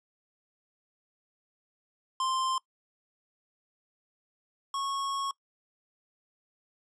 square tone pair in turn, 1046.5 / 1099.6 Hz, C6 / C#6, 0 / -14 cents, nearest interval minor second, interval 86 cents, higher second, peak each -28 / -31 dBFS, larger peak first, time 2.2-2.58 / 4.74-5.31 s, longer second, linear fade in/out 2 ms, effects noise-tail reverb RT60 0.1 s tail -23 dB re dry + resampled to 22050 Hz

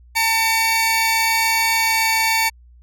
sawtooth tone pair together, 900.2 / 2264 Hz, A5 / C#7, +39 / +36 cents, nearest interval octave + major third, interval 1597 cents, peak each -15 dBFS, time 0.15-2.5 s, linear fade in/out 20 ms, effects added 60 Hz sine -44 dBFS peak until 2.82 s

